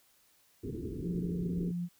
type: low-pass noise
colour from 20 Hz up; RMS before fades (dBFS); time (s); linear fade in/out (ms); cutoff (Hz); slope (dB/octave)
white; -39; 0.63-1.72; 10; 440; 96
type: tone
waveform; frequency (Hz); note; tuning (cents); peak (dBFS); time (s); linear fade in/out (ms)
sine; 174.61; F3; 0; -32; 1.02-1.89; 50
effects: white hiss -67 dBFS RMS until 1.99 s